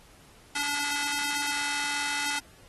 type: tone with high-pass filter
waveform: square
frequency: 288.6 Hz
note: D4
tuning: 30 cents flat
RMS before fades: -31 dBFS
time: 0.55-2.39 s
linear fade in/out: 5 ms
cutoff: 1300 Hz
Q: 0.66
effects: pink hiss -56 dBFS RMS until 2.68 s + AAC 32 kbps